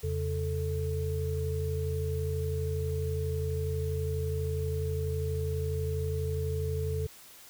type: tone cluster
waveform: sine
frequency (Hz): 84.8 / 137 / 438.8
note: E2 / C#3 / A4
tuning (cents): +50 / -20 / -5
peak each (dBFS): -31 / -35 / -34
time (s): 0.03-7.07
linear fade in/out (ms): 10
effects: white hiss -52 dBFS RMS until 7.49 s